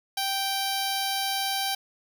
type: tone with notch filter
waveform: 10% pulse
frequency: 782 Hz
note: G5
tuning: 4 cents flat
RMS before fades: -28 dBFS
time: 0.17-1.75 s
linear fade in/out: 5 ms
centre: 1900 Hz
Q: 1.1
effects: none